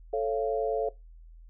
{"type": "chord", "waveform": "sine", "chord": "A augmented", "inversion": "none", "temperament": "just", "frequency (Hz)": [440, 550, 687.5], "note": ["A4", "C#5", "E#5"], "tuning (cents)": [0, -14, -27], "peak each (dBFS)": [-28, -31, -32], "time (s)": [0.13, 0.89], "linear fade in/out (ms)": 5, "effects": ["noise-tail reverb RT60 0.2 s tail -19 dB re dry", "added 41 Hz sine -47 dBFS peak until 1.49 s"]}